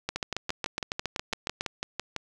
two click trains, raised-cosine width 0.2 ms, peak -13 / -12 dBFS, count 13 / 12, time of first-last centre 0.16-2.163 / 0.09-1.609 s, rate 5.99 / 7.24 Hz, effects none

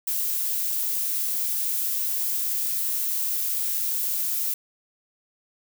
violet noise, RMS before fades -26 dBFS, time 0.07-4.54 s, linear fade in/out 5 ms, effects none

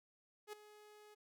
sawtooth tone with ADSR envelope, 420.7 Hz, G#4, 22 cents sharp, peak -40 dBFS, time 0.47-1.15 s, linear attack 58 ms, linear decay 8 ms, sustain -15 dB, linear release 15 ms, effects none

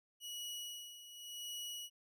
sawtooth tone with tremolo, 2919 Hz, F#7, 24 cents flat, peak -39 dBFS, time 0.2-1.9 s, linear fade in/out 50 ms, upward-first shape sine, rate 0.89 Hz, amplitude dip 70%, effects none

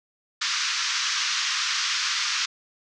white band-pass noise, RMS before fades -26 dBFS, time 0.41-2.46 s, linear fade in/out 10 ms, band 1100 to 6200 Hz, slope 48 dB/octave, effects none

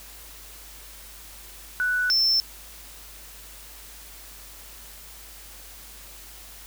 sine / triangle tone pair in turn, 1483 / 5339 Hz, F#6 / E8, +4 / +21 cents, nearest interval octave + minor seventh, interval 2217 cents, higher second, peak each -21 / -17 dBFS, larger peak second, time 1.8-2.1 / 2.1-2.4 s, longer neither, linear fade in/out 0 ms, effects added 50 Hz sine -48 dBFS peak until 6.66 s + white hiss -45 dBFS RMS until 6.66 s

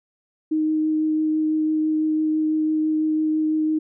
sine tone with vibrato, 311.1 Hz, D#4, in tune, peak -18 dBFS, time 0.51-3.79 s, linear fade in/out 10 ms, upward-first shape triangle, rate 6 Hz, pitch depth 10 cents each way, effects none

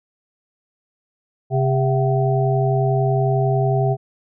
harmonic tone with a mistuned harmonic, 133.2 Hz, C3, 31 cents sharp, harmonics 1 / 3 / 5 / 6, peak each -17 / -22 / -24 / -25 dBFS, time 1.5-3.97 s, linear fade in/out 50 ms, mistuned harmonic 6, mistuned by -94 cents, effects none

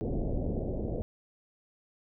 pink low-pass noise, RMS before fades -32 dBFS, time 0.01-1.02 s, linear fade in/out 0 ms, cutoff 640 Hz, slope 48 dB/octave, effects none

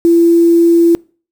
sine tone with quantisation, 337.9 Hz, E4, 43 cents sharp, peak -5 dBFS, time 0.05-0.95 s, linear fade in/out 0 ms, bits 5, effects noise-tail reverb RT60 0.4 s tail -25 dB re dry

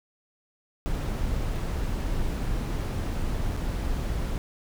brown noise with dropouts, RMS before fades -28 dBFS, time 0.86-4.38 s, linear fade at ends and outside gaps 0 ms, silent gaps 1.56-1.563 / 3.565-3.572 s, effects none

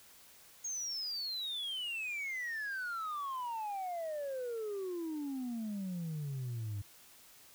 sine exponential sweep, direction down, 6600 to 98 Hz, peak -34 dBFS, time 0.64-6.82 s, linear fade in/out 10 ms, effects tanh soft clip ceiling -35 dBFS + white hiss -59 dBFS RMS until 7.54 s

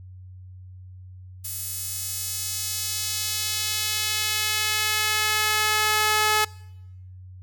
sawtooth tone with high-pass filter sweep, 427.9 Hz, A4, 48 cents flat, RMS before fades -25 dBFS, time 1.44-6.45 s, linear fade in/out 10 ms, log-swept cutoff 10000 to 1000 Hz, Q 0.86, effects noise-tail reverb RT60 0.9 s tail -24 dB re dry + added 92 Hz sine -40 dBFS peak until 7.42 s

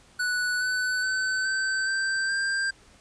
square tone with pitch steps, 1480 / 1500.7 / 1521.6 / 1542.8 / 1564.4 / 1586.2 Hz, F#6 / F#6 / F#6 / G6 / G6 / G6, 0 / +24 / +48 / -28 / -4 / +20 cents, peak -25 dBFS, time 0.19-2.71 s, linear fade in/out 10 ms, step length 420 ms, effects pink hiss -56 dBFS RMS until 3 s + resampled to 22050 Hz

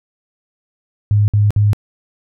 sine tone bursts, 103.83 Hz, G#2, in tune, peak -9 dBFS, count 3, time 1.11-1.732 s, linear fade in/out 0 ms, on 170 ms, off 56 ms, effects none

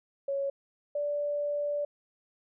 sine tone pair in turn, 554.4 / 583 Hz, C#5 / D5, 0 / -13 cents, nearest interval minor second, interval 87 cents, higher second, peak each -28 / -28 dBFS, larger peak neither, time 0.28-0.5 / 0.95-1.85 s, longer second, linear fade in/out 5 ms, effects none

